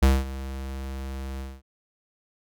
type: tone with ADSR envelope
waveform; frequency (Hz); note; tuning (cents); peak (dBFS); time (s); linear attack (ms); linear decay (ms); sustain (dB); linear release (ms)
square; 66.8; C2; +36; -14; 0.02-1.62; 11; 210; -18; 220
effects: none